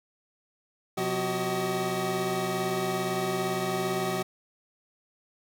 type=tone cluster; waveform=25% pulse; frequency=127 / 180.8 / 379.2 / 626 Hz; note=B2 / F#3 / F#4 / D#5; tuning=+49 / -40 / +43 / +10 cents; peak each=-34 / -29 / -26 / -31 dBFS; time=0.97-4.23 s; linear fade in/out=10 ms; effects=none